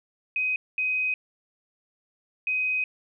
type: tone bursts at uneven times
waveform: sine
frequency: 2515 Hz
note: D#7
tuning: 18 cents sharp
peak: -23 dBFS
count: 3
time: 0.36-0.56 / 0.78-1.14 / 2.47-2.84 s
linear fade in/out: 2 ms
effects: none